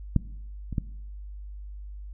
clicks, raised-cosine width 5 ms, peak -8 / -22 / -13 dBFS, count 3, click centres 0.163 / 0.727 / 0.782 s, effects noise-tail reverb RT60 0.8 s tail -19 dB re dry + added 50 Hz sine -37 dBFS peak until 2.13 s

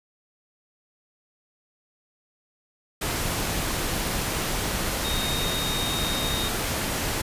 sine tone in noise, 3719 Hz, A#7, 5 cents flat, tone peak -29 dBFS, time 5.04-6.49 s, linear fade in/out 10 ms, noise pink, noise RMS -27 dBFS, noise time 3.01-7.22 s, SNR -5 dB, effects resampled to 32000 Hz

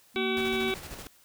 sine tone, 233.1 Hz, A#3, in tune, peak -32 dBFS, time 0.14-0.73 s, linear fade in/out 50 ms
harmonic tone, 380 Hz, F#4, 46 cents sharp, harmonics 1 / 2 / 3 / 4 / 6 / 7 / 8 / 9 / 10, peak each -29 / -39 / -41 / -39 / -33 / -42 / -45 / -39 / -38 dBFS, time 0.16-0.74 s, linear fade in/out 0 ms
pink noise with tremolo, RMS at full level -41 dBFS, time 0.37-1.07 s, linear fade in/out 0 ms, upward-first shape square, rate 13 Hz, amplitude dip 40%
effects white hiss -60 dBFS RMS until 1.24 s

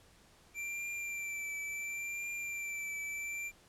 square tone with vibrato, 2349 Hz, D7, in tune, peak -38 dBFS, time 0.54-3.52 s, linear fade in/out 50 ms, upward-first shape triangle, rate 0.71 Hz, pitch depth 31 cents each way, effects pink hiss -63 dBFS RMS until 3.68 s + low-pass 11000 Hz 12 dB/octave

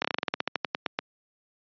slowing click train, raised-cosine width 0.3 ms, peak -9 dBFS, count 16, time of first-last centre 0.02-0.989 s, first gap 26 ms, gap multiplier 1.12, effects high-pass 200 Hz 12 dB/octave + resampled to 11025 Hz

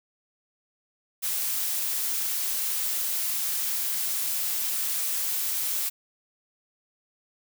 blue noise, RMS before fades -28 dBFS, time 1.22-5.9 s, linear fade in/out 20 ms, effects none

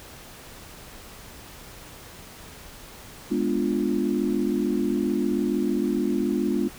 sine chord, G# diminished seventh, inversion none, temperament equal, 207.7 / 246.9 / 293.7 / 349.2 Hz, G#3 / B3 / D4 / F4, 0 / 0 / 0 / 0 cents, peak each -27 dBFS, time 3.3-6.69 s, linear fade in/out 20 ms, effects pink hiss -44 dBFS RMS until 6.78 s

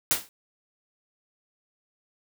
white noise with exponential decay, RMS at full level -19 dBFS, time 0.11-0.29 s, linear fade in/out 0 ms, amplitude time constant 38 ms, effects none

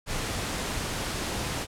pink noise, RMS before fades -31 dBFS, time 0.06-1.67 s, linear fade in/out 50 ms, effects low-pass 10000 Hz 12 dB/octave

